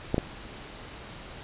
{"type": "clicks", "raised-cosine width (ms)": 2, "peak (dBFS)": -11, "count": 2, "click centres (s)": [0.144, 0.181], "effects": ["pink hiss -43 dBFS RMS until 1.43 s", "resampled to 8000 Hz"]}